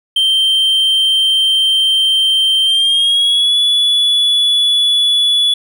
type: tone with pitch glide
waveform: triangle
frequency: 3136 to 3420 Hz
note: G7 to A7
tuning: 0 to -50 cents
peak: -8 dBFS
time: 0.16-5.54 s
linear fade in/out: 5 ms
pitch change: +150 cents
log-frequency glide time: 2.64-3.57 s
effects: none